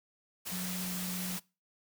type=tone in noise; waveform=sine; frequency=182.4 Hz; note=F#3; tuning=24 cents flat; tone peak=-36 dBFS; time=0.51-1.38 s; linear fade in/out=20 ms; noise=white; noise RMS=-39 dBFS; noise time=0.45-1.4 s; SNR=0 dB; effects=noise-tail reverb RT60 0.3 s tail -23 dB re dry